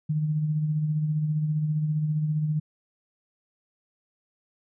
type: tone with tremolo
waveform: sine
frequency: 152.9 Hz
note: D#3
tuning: 30 cents flat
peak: -21 dBFS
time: 0.09-2.6 s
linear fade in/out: 10 ms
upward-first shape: sine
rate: 15 Hz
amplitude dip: 40%
effects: none